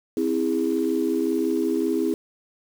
sine chord, C augmented, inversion none, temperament just, 261.6 / 327 / 408.8 Hz, C4 / E4 / G#4, 0 / -14 / -27 cents, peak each -25 / -23 / -25 dBFS, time 0.17-2.14 s, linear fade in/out 2 ms, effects tanh soft clip ceiling -11 dBFS + 7-bit

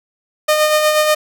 sawtooth tone with tremolo, 611 Hz, D#5, 32 cents flat, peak -6 dBFS, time 0.48-1.15 s, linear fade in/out 10 ms, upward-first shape sine, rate 8.3 Hz, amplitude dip 40%, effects none

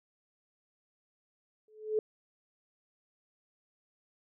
sine tone with exponential growth, 431 Hz, A4, 36 cents flat, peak -23 dBFS, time 1.68-1.99 s, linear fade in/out 2 ms, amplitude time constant 67 ms, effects none

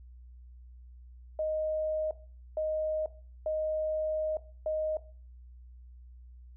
sine tone bursts at uneven times, 622.3 Hz, D#5, in tune, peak -28 dBFS, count 4, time 1.39-2.11 / 2.57-3.06 / 3.46-4.37 / 4.66-4.97 s, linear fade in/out 2 ms, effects noise-tail reverb RT60 0.4 s tail -17 dB re dry + added 61 Hz sine -48 dBFS peak until 6.56 s

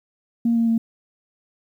sine tone with pitch steps, 233.1 / 230.4 / 227.8 Hz, A#3 / A#3 / A#3, 0 / -20 / -40 cents, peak -15 dBFS, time 0.45-0.78 s, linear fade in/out 5 ms, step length 110 ms, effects tanh soft clip ceiling -11 dBFS + 9-bit

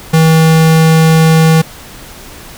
square tone, 160.7 Hz, E3, 44 cents flat, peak -5 dBFS, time 0.13-1.62 s, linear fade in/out 10 ms, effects pink hiss -32 dBFS RMS until 2.57 s

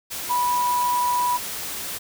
sine tone in noise, 981 Hz, B5, 12 cents flat, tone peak -19 dBFS, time 0.29-1.38 s, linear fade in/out 20 ms, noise white, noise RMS -31 dBFS, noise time 0.1-1.99 s, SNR +9 dB, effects none

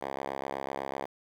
5% pulse tone with band-pass filter, 68 Hz, C#2, 33 cents flat, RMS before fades -36 dBFS, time 0.01-1.06 s, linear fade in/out 10 ms, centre 860 Hz, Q 0.96, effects 9-bit

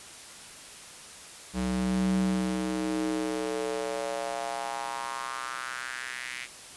square tone with high-pass filter sweep, 62.8 Hz, B1, 30 cents sharp, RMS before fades -31 dBFS, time 1.53-6.48 s, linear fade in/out 50 ms, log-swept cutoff 130 to 2200 Hz, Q 3.5, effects white hiss -46 dBFS RMS until 6.76 s + resampled to 24000 Hz

